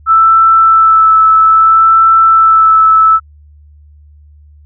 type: tone with vibrato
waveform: sine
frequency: 1319 Hz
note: E6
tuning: 1 cent sharp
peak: -3 dBFS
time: 0.06-3.2 s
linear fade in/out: 50 ms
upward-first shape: sine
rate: 0.61 Hz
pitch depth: 14 cents each way
effects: added 74 Hz sine -37 dBFS peak until 4.65 s